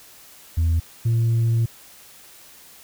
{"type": "tone pair in turn", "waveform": "sine", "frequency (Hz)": [82.41, 115.11], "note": ["E2", "A#2"], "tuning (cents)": [0, -21], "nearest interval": "tritone", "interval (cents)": 579, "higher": "second", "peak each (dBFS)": -14, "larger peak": "neither", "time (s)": [[0.57, 0.8], [1.05, 1.66]], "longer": "second", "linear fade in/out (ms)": 10, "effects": ["tanh soft clip ceiling -15 dBFS", "white hiss -47 dBFS RMS until 2.83 s"]}